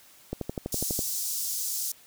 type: click train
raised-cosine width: 2 ms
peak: -17 dBFS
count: 9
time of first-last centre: 0.33-0.991 s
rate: 12.1 Hz
type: high-pass noise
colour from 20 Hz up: pink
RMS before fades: -31 dBFS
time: 0.72-1.92 s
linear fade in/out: 5 ms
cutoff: 5500 Hz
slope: 24 dB/octave
effects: white hiss -55 dBFS RMS until 2.06 s